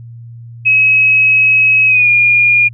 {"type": "tone with pitch glide", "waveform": "sine", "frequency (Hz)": [2557, 2423], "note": ["D#7", "D#7"], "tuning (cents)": [47, -47], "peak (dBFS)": -6, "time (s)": [0.65, 2.69], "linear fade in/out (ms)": 20, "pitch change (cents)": -94, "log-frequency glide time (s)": [1.87, 2.09], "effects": ["added 117 Hz sine -29 dBFS peak until 2.73 s"]}